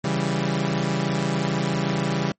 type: chord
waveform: sawtooth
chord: C# diminished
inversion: none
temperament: equal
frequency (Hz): 138.59 / 164.81 / 196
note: C#3 / E3 / G3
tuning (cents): 0 / 0 / 0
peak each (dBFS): -22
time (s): 0.04-2.32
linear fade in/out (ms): 5
effects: noise-tail reverb RT60 0.1 s tail -24 dB re dry + MP3 32 kbps